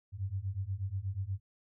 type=beating tone pair; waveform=sine; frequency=92.5 / 100.8 Hz; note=F#2 / G2; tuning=0 / +49 cents; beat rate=8.3 Hz; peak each=-37 / -36 dBFS; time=0.12-1.4 s; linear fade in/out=50 ms; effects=none